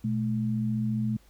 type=tone pair together; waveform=sine; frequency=121 / 215.6 Hz; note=B2 / A3; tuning=-35 / -35 cents; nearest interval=minor seventh; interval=1000 cents; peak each=-29 / -27 dBFS; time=0.04-1.17 s; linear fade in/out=5 ms; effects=added 50 Hz sine -57 dBFS peak until 1.29 s + pink hiss -62 dBFS RMS until 1.29 s